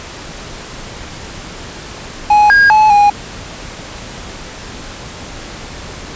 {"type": "tone with pitch steps", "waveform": "triangle", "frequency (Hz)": [836, 1627, 859, 821], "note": ["G#5", "G#6", "A5", "G#5"], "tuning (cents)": [11, -36, -42, -20], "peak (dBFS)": -3, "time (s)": [2.3, 3.1], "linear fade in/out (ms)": 5, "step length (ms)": 200, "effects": ["pink hiss -29 dBFS RMS until 6.15 s", "resampled to 16000 Hz"]}